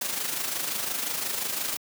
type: noise with amplitude modulation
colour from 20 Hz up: white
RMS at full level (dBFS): -28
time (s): 0.01-1.77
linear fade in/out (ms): 5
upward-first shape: sine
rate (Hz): 25.7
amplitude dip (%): 50
effects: high-pass 150 Hz 12 dB/octave